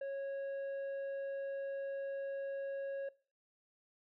sine tone with tanh clipping, 550 Hz, C#5, 14 cents flat, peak -39 dBFS, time 0.01-3.09 s, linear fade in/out 5 ms, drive 6 dB, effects noise-tail reverb RT60 0.4 s tail -21 dB re dry

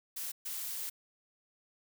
blue noise bursts at uneven times, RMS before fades -39 dBFS, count 2, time 0.16-0.32 / 0.45-0.9 s, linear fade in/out 10 ms, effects none

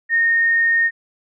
sine tone, 1843 Hz, A#6, 20 cents flat, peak -13 dBFS, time 0.09-0.91 s, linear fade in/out 50 ms, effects none

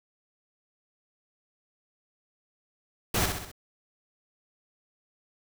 pink noise with echo, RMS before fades -26 dBFS, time 3.14-3.26 s, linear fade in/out 5 ms, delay 64 ms, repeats 4, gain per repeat -5 dB, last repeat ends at 3.516 s, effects none

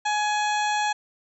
harmonic tone, 840 Hz, G#5, 19 cents sharp, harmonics 1 / 2 / 3 / 4 / 5 / 7 / 8 / 9, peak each -23 / -29 / -33 / -35 / -37 / -40 / -41 / -42 dBFS, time 0.05-0.93 s, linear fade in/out 10 ms, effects none

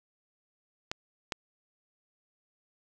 clicks, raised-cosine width 0.2 ms, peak -15 / -14 dBFS, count 2, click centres 0.915 / 1.322 s, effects none

